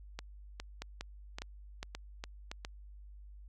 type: two click trains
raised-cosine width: 0.2 ms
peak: -23 / -23 dBFS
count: 7 / 4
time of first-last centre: 0.19-2.649 / 0.82-2.515 s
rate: 2.44 / 1.77 Hz
effects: added 50 Hz sine -49 dBFS peak until 3.48 s